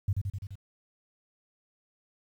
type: tone with echo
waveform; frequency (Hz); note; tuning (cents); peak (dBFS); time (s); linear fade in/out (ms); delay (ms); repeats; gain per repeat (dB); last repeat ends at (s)
sine; 98; G2; 0; -23; 0.08-0.13; 5; 85; 5; -3; 0.555
effects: 10-bit